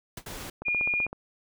pink noise with exponential decay, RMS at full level -33 dBFS, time 0.17-0.26 s, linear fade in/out 5 ms, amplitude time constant 18 ms
pink noise, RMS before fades -39 dBFS, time 0.26-0.5 s, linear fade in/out 5 ms
click train, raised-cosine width 1 ms, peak -23 dBFS, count 9, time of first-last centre 0.62-1.13 s, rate 15.7 Hz
sine tone, 2428 Hz, D#7, 43 cents flat, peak -24 dBFS, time 0.65-1.07 s, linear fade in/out 20 ms
effects none

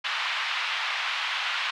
white band-pass noise, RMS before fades -29 dBFS, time 0.04-1.71 s, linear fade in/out 10 ms, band 910 to 3400 Hz, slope 24 dB/octave, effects none

